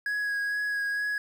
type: tone with vibrato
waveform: triangle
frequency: 1661.2 Hz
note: G#6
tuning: in tune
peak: -25 dBFS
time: 0.06-1.18 s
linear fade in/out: 2 ms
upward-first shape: sine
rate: 2.2 Hz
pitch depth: 15 cents each way
effects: 9-bit

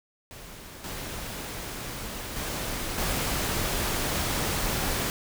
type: noise with level steps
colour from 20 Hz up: pink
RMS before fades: -44 / -36 / -32 / -28 dBFS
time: 0.31-5.1 s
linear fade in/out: 0 ms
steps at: 0.84 / 2.36 / 2.98 s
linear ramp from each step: 2 ms
effects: none

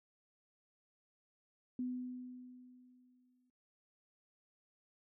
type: tone with exponential decay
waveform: sine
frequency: 250.7 Hz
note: B3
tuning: 26 cents sharp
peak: -35 dBFS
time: 1.79-3.5 s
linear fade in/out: 2 ms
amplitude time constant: 370 ms
effects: noise-tail reverb RT60 0.2 s tail -17 dB re dry

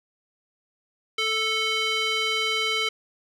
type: tone with band-pass filter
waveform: square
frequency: 440 Hz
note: A4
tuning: in tune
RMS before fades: -25 dBFS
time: 1.18-2.89 s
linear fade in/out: 5 ms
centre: 2900 Hz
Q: 2.1
effects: none

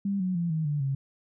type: tone with pitch steps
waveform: sine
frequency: 198.6 / 184.23 / 170.91 / 158.54 / 147.07 / 136.43 Hz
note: G3 / F#3 / F3 / D#3 / D3 / C#3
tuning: +23 / -7 / -37 / +33 / +3 / -27 cents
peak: -25 dBFS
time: 0.05-0.95 s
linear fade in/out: 5 ms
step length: 150 ms
effects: none

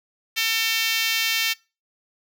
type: tone with high-pass filter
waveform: 5% pulse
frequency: 450 Hz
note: A4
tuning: 39 cents sharp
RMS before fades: -23 dBFS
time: 0.36-1.54 s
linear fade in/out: 20 ms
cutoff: 2300 Hz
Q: 1.4
effects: noise-tail reverb RT60 0.3 s tail -23 dB re dry

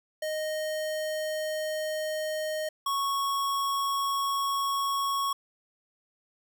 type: tone pair in turn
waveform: square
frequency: 620 / 1106 Hz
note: D#5 / C#6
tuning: -6 / -4 cents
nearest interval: minor seventh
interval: 1002 cents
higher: second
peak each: -30 / -27 dBFS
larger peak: second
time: 0.22-2.69 / 2.86-5.33 s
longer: neither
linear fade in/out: 5 ms
effects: none

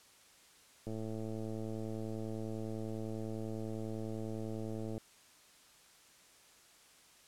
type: click train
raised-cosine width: 2 ms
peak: -29 dBFS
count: 453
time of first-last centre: 0.87-4.979 s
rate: 110 Hz
effects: white hiss -62 dBFS RMS until 7.27 s + low-pass 10000 Hz 12 dB/octave

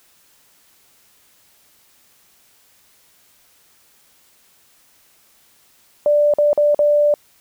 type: tone with dropouts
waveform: sine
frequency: 589 Hz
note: D5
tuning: 5 cents sharp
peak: -11 dBFS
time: 6.06-7.14 s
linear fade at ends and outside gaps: 1 ms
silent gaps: 6.338-6.385 / 6.531-6.576 / 6.746-6.791 s
effects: white hiss -55 dBFS RMS until 7.4 s

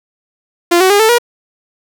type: tone with pitch steps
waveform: sawtooth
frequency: 346.1 / 375.3 / 406.9 / 441.1 / 478.3 Hz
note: F4 / F#4 / G#4 / A4 / A#4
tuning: -16 / +25 / -35 / +4 / +44 cents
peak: -3 dBFS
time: 0.71-1.185 s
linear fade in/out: 10 ms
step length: 95 ms
effects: none

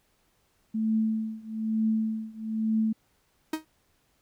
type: tone with tremolo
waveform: sine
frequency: 220 Hz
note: A3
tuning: in tune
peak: -21 dBFS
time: 0.74-2.93 s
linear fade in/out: 10 ms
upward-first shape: triangle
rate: 1.1 Hz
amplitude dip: 95%
type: tone with exponential decay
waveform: 45% pulse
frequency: 314.2 Hz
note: D#4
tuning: 17 cents sharp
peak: -24 dBFS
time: 3.53-3.65 s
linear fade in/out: 5 ms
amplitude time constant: 25 ms
effects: pink hiss -69 dBFS RMS until 4.21 s

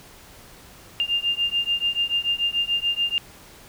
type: beating tone pair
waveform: sine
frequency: 2800 / 2806.9 Hz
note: F7 / F7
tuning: +4 / +8 cents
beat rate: 6.9 Hz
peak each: -24 dBFS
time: 1-3.18 s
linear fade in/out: 0 ms
effects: pink hiss -47 dBFS RMS until 3.68 s

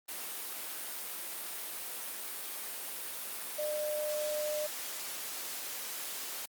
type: tone in noise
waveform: sine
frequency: 602 Hz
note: D5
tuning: 43 cents sharp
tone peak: -32 dBFS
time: 3.58-4.67 s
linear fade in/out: 10 ms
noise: white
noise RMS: -40 dBFS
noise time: 0.08-6.46 s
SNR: +5 dB
effects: high-pass 300 Hz 12 dB/octave + Opus 32 kbps

